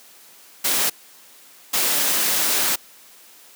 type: noise bursts at uneven times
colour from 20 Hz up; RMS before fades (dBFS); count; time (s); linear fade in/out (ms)
white; -20; 2; 0.64-0.9 / 1.73-2.76; 10
effects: white hiss -48 dBFS RMS until 3.55 s + high-pass 200 Hz 12 dB/octave